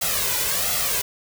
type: noise with flanger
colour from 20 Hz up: white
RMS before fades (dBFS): -23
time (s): 0.01-1.02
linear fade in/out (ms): 10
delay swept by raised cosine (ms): 1.5 to 2.05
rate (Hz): 1.4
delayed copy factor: +0.7
effects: none